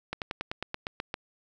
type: slowing click train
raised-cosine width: 0.3 ms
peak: -16 dBFS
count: 10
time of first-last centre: 0.13-1.141 s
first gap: 88 ms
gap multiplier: 1.06
effects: none